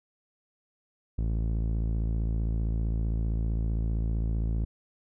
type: tone with low-pass filter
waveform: sawtooth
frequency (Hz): 55.4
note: A1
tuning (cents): +13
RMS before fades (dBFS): -28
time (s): 1.18-4.65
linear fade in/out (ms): 5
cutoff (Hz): 250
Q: 0.56
effects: none